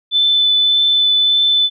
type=tone with vibrato; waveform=sine; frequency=3512 Hz; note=A7; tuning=4 cents flat; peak=-10 dBFS; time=0.11-1.7 s; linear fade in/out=50 ms; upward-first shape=triangle; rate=1.7 Hz; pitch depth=9 cents each way; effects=none